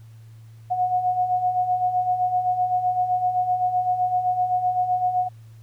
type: beating tone pair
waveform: sine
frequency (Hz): 723 / 730.8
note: F#5 / F#5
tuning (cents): -40 / -22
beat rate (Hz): 7.8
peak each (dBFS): -27 / -20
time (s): 0.7-5.29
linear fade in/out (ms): 20
effects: added 112 Hz sine -42 dBFS peak until 5.62 s + pink hiss -61 dBFS RMS until 5.62 s